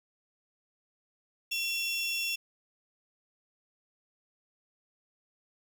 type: tone pair together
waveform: 30% pulse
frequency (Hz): 2717 / 3409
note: F7 / G#7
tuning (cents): -48 / +45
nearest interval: major third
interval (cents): 393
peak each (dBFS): -28 / -35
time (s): 1.51-2.36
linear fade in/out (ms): 10
effects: none